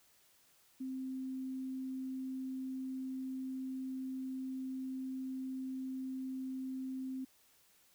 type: tone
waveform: sine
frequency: 261.6 Hz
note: C4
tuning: in tune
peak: -38 dBFS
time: 0.8-7.25 s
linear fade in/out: 10 ms
effects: white hiss -68 dBFS RMS until 7.94 s